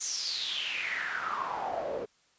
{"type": "noise with band-pass filter sweep", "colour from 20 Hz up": "pink", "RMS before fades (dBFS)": -34, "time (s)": [0, 2.06], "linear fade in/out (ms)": 20, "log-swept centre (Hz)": [6700, 460], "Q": 6.8, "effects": ["white hiss -67 dBFS RMS until 2.38 s", "resampled to 16000 Hz"]}